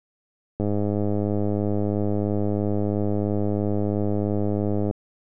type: click train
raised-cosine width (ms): 2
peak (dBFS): -12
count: 445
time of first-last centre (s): 0.6-4.911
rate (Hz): 103
effects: none